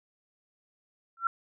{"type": "tone with exponential growth", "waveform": "sine", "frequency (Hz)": 1357, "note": "E6", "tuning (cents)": 50, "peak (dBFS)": -19, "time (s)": [1.17, 1.27], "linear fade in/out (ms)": 2, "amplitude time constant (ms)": 21, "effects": []}